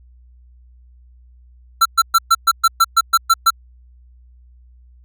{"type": "tone bursts", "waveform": "square", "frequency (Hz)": 1346, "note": "E6", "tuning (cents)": 36, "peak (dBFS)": -9, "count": 11, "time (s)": [1.81, 3.505], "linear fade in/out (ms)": 10, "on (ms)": 45, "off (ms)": 120, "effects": ["added 61 Hz sine -44 dBFS peak until 5.04 s"]}